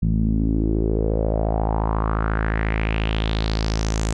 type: tone with low-pass filter sweep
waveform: sawtooth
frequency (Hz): 54.2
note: A1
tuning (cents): -25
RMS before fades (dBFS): -21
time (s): 0.02-4.13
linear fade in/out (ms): 5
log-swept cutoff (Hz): 180 to 7700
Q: 4
effects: none